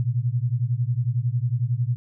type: beating tone pair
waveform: sine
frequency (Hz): 116.54 / 127.54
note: A#2 / C3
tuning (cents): 0 / -44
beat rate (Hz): 11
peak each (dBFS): -23 / -24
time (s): 0-1.96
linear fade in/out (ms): 0
effects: none